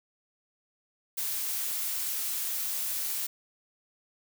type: noise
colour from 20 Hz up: blue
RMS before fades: -32 dBFS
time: 1.17-3.27 s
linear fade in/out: 10 ms
effects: none